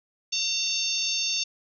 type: harmonic tone with a mistuned harmonic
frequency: 903 Hz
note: A5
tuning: 45 cents sharp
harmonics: 3 / 4 / 5 / 6 / 7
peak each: -31 / -31 / -31 / -31 / -31 dBFS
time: 0.32-1.44 s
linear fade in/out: 10 ms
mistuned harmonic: 3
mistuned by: +22 cents
effects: none